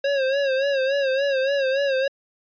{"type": "tone with vibrato", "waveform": "square", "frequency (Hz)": 544, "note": "C#5", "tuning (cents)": -33, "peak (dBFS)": -20, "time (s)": [0.04, 2.08], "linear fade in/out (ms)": 5, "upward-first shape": "sine", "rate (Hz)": 3.5, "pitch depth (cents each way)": 73, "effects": ["resampled to 11025 Hz"]}